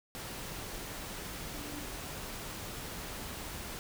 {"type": "tone in noise", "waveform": "sine", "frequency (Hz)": 293.7, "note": "D4", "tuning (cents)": 0, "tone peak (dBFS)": -45, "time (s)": [1.54, 1.85], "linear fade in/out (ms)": 0, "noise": "pink", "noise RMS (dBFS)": -42, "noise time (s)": [0.15, 3.79], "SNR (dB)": -6, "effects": []}